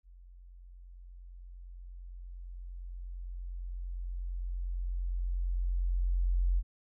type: tone with level ramp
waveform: sine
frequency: 44.34 Hz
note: F1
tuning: 27 cents sharp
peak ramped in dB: -51 to -24 dBFS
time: 0.03-6.63 s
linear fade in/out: 50 ms
effects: none